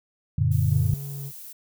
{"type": "chord", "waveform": "sine", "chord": "Gb augmented", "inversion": "none", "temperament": "just", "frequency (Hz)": [92.5, 115.62, 144.53], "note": ["Gb2", "Bb2", "D3"], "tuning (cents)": [0, -14, -27], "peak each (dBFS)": -23, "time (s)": [0.38, 0.94], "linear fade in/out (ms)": 5}
{"type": "noise", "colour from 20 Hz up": "violet", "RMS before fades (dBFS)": -41, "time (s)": [0.51, 1.53], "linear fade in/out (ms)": 10}
{"type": "tone with vibrato", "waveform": "triangle", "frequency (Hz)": 140, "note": "C#3", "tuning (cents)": 18, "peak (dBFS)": -30, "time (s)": [0.69, 1.32], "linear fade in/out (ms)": 50, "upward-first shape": "triangle", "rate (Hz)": 3.2, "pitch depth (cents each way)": 15}
{"effects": []}